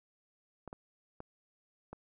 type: clicks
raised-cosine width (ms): 1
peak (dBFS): -30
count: 4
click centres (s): 0.677 / 0.729 / 1.204 / 1.93
effects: none